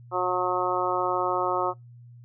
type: harmonic tone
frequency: 181.4 Hz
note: F#3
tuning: 34 cents flat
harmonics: 2 / 3 / 4 / 5 / 6 / 7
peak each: -30 / -30 / -30 / -30 / -30 / -30 dBFS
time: 0.11-1.74 s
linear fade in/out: 50 ms
effects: noise-tail reverb RT60 0.2 s tail -26 dB re dry + added 120 Hz sine -45 dBFS peak until 2.24 s